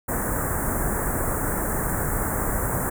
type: band-stop noise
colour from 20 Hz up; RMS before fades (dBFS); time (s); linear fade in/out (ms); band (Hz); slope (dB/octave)
pink; -25; 0.08-2.9; 10; 1800 to 7700; 48
effects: none